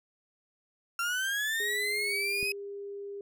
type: linear sweep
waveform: 35% pulse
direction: up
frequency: 1363 to 2549 Hz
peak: -27 dBFS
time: 0.99-2.52 s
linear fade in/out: 2 ms
type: tone with pitch glide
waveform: sine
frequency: 414.6 to 401.9 Hz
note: G#4 to G4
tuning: -3 to +43 cents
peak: -37 dBFS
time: 1.6-3.21 s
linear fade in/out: 2 ms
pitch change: -54 cents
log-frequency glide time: 2.02-2.15 s
type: click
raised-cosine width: 3 ms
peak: -29 dBFS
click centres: 2.429 s
effects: none